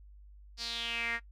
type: tone with band-pass filter sweep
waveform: sawtooth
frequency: 233.1 Hz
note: A#3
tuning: in tune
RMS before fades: -36 dBFS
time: 0.57-1.2 s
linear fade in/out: 50 ms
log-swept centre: 4900 to 1800 Hz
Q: 5.2
effects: noise-tail reverb RT60 0.1 s tail -18 dB re dry + added 50 Hz sine -51 dBFS peak until 1.31 s